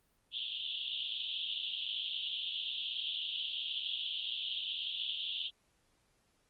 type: band-pass noise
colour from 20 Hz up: white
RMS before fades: -39 dBFS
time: 0.31-5.51 s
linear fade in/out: 50 ms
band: 2900 to 3600 Hz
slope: 96 dB/octave
effects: pink hiss -74 dBFS RMS until 6.49 s + Opus 32 kbps